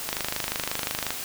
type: click train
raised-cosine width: 0.2 ms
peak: -9 dBFS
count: 27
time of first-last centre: 0.09-1.106 s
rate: 25.6 Hz
effects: white hiss -34 dBFS RMS until 1.24 s